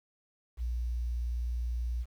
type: tone with quantisation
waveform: sine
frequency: 59.5 Hz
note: A#1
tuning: 36 cents sharp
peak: -30 dBFS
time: 0.57-2.06 s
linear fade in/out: 50 ms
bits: 10
effects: none